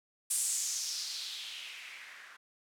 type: noise with low-pass filter sweep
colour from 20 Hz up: violet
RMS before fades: -38 dBFS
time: 0.3-2.37 s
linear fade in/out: 10 ms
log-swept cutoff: 9300 to 1500 Hz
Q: 3
effects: none